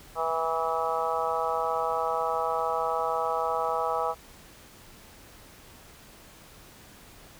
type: harmonic tone with a mistuned harmonic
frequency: 163.3 Hz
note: E3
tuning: 16 cents flat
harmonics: 3 / 4 / 5 / 6 / 7 / 8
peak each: -32 / -32 / -31 / -34 / -33 / -33 dBFS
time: 0.15-4.15 s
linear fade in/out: 50 ms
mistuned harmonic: 8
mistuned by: -18 cents
effects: pink hiss -51 dBFS RMS until 7.39 s